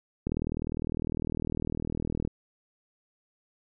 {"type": "click train", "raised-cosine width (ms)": 3, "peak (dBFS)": -18, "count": 81, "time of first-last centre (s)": [0.27, 2.275], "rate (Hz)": 39.9, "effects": []}